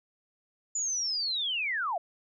sine linear sweep, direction down, 7040 to 622.3 Hz, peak -28 dBFS, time 0.75-1.98 s, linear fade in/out 5 ms, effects none

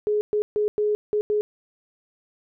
sine tone bursts at uneven times, 420 Hz, G#4, 19 cents sharp, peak -19 dBFS, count 6, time 0.07-0.21 / 0.33-0.42 / 0.56-0.68 / 0.78-0.95 / 1.13-1.21 / 1.3-1.41 s, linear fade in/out 0 ms, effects none

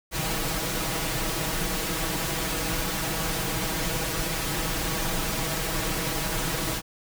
pink noise with comb filter, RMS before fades -28 dBFS, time 0.11-6.82 s, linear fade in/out 50 ms, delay 6.2 ms, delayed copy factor +0.9, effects none

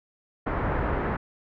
pink low-pass noise, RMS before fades -27 dBFS, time 0.46-1.17 s, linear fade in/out 10 ms, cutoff 1700 Hz, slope 24 dB/octave, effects none

